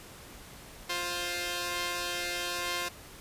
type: tone pair together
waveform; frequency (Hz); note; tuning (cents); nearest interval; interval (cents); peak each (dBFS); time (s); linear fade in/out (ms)
5% pulse; 351.3 / 526.4; F4 / C5; +10 / +10; perfect fifth; 700; -23; 0.89-2.89; 10
effects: pink hiss -49 dBFS RMS until 3.2 s + resampled to 32000 Hz